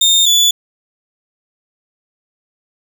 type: tone pair in turn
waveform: 30% pulse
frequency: 3644 / 3457 Hz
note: A#7 / A7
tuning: -40 / -31 cents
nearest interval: minor second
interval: 91 cents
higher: first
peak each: -6 dBFS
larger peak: neither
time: 0.01-0.26 / 0.26-0.51 s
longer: neither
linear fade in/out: 5 ms
effects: none